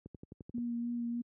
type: click train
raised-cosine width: 3 ms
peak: -33 dBFS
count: 7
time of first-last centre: 0.06-0.582 s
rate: 11.5 Hz
type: tone with vibrato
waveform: sine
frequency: 237.4 Hz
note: A#3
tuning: 32 cents sharp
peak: -33 dBFS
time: 0.54-1.22 s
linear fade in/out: 10 ms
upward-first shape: sine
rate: 3.3 Hz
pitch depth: 15 cents each way
effects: high-pass 80 Hz 12 dB/octave